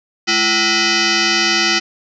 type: tone with frequency modulation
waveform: sine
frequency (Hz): 1318.5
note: E6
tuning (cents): 0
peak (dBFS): -12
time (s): 0.27-1.8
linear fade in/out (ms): 20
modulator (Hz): 553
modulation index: 7.8
effects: none